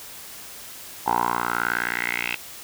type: tone with band-pass filter sweep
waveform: 10% pulse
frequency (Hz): 59.3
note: A#1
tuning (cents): +30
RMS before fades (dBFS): -25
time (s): 1.06-2.36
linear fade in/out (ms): 10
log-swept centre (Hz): 870 to 2600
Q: 5.3
effects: white hiss -40 dBFS RMS until 2.63 s